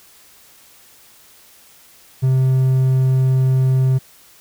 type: tone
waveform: triangle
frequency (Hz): 130.81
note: C3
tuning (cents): 0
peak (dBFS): -10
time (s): 2.22-3.99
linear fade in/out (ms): 20
effects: white hiss -48 dBFS RMS until 4.4 s